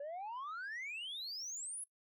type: exponential sweep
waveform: sine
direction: up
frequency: 554.4 to 10830 Hz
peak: -39 dBFS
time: 0-1.84 s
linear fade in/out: 5 ms
effects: noise-tail reverb RT60 0.1 s tail -22 dB re dry + tanh soft clip ceiling -40 dBFS